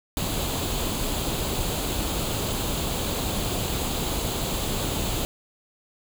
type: noise with comb filter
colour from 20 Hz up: pink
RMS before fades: -27 dBFS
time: 0.17-5.25 s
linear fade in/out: 0 ms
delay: 0.27 ms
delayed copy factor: +0.55
effects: none